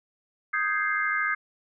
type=chord; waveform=sine; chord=Ab major seventh; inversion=second; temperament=equal; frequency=1244.5 / 1568 / 1661.2 / 2093 Hz; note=Eb6 / G6 / Ab6 / C7; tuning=0 / 0 / 0 / 0 cents; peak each=-29 / -29 / -30 / -29 dBFS; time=0.53-1.35 s; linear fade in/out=10 ms; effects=none